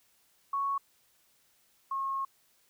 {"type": "tone pair in turn", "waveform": "sine", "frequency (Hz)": [1108.7, 1084.6], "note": ["C#6", "C#6"], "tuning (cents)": [0, -38], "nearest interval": "unison", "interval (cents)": 38, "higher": "first", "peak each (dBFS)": [-28, -30], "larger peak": "first", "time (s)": [[0.53, 0.78], [1.91, 2.25]], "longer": "second", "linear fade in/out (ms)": 5, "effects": ["white hiss -68 dBFS RMS until 2.69 s"]}